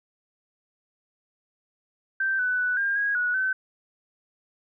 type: tone with pitch steps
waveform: sine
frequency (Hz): 1561 / 1496 / 1487 / 1605 / 1645 / 1464 / 1529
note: G6 / F#6 / F#6 / G6 / G#6 / F#6 / G6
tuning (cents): -8 / +19 / +8 / +40 / -17 / -19 / -44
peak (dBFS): -22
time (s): 2.2-3.53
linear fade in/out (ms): 5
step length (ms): 190
effects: none